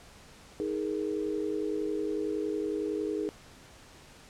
sine chord, D# suspended fourth, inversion none, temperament equal with one note detuned, 314.9 / 415.3 / 466.2 Hz, D#4 / G#4 / A#4, +21 / 0 / 0 cents, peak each -33 / -32 / -37 dBFS, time 0.6-3.29 s, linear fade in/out 0 ms, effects pink hiss -53 dBFS RMS until 4.29 s + low-pass 9000 Hz 12 dB/octave

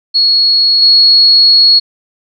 sine tone with level steps, 4336 Hz, C#8, 39 cents flat, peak -6 / -3 dBFS, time 0.14-1.8 s, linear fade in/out 20 ms, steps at 0.82 s, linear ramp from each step 2 ms, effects none

